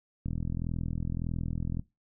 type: click train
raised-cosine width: 5 ms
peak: -21 dBFS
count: 65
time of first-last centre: 0.26-1.795 s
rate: 41.7 Hz
effects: noise-tail reverb RT60 0.2 s tail -18 dB re dry